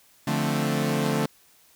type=chord; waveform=sawtooth; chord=D minor seventh; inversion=none; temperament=equal; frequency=146.83 / 174.61 / 220 / 261.6 Hz; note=D3 / F3 / A3 / C4; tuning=0 / 0 / 0 / 0 cents; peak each=-23 / -27 / -23 / -27 dBFS; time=0.27-1.26 s; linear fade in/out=5 ms; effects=white hiss -58 dBFS RMS until 1.75 s